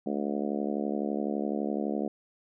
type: harmonic tone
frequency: 71.9 Hz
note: D2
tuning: 36 cents flat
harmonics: 3 / 4 / 5 / 6 / 7 / 8 / 9 / 10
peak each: -32 / -34 / -36 / -38 / -39 / -40 / -41 / -42 dBFS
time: 0.06-2.08 s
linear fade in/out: 5 ms
effects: none